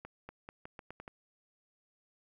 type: accelerating click train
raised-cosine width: 0.5 ms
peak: -30 dBFS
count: 8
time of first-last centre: 0.05-1.079 s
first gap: 240 ms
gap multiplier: 0.83
effects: 11-bit